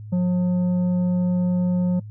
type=tone with tanh clipping; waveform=triangle; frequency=179.5 Hz; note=F3; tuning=48 cents sharp; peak=-19 dBFS; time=0.12-2 s; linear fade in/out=10 ms; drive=11 dB; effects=noise-tail reverb RT60 0.1 s tail -25 dB re dry + added 106 Hz sine -34 dBFS peak until 2.1 s